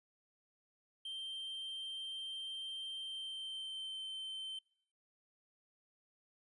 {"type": "tone with pitch glide", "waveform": "triangle", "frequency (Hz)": [3143, 3098], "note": ["G7", "G7"], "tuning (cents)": [4, -21], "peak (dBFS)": -40, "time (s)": [1.05, 4.59], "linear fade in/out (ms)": 5, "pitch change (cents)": -25, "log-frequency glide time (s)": [2.96, 4.04], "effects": ["noise-tail reverb RT60 0.7 s tail -26 dB re dry", "resampled to 24000 Hz"]}